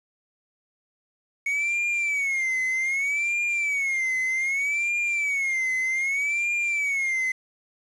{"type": "tone with vibrato", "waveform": "triangle", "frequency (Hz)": 2217, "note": "C#7", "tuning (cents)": 0, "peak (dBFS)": -21, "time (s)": [1.46, 7.32], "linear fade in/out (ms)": 5, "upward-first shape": "sine", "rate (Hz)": 0.64, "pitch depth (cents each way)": 140, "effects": ["resampled to 24000 Hz", "8-bit"]}